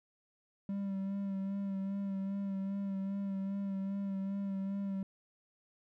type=tone with vibrato; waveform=triangle; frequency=196 Hz; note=G3; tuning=in tune; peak=-32 dBFS; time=0.69-5.03 s; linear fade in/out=2 ms; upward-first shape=sine; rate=2.5 Hz; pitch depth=29 cents each way; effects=none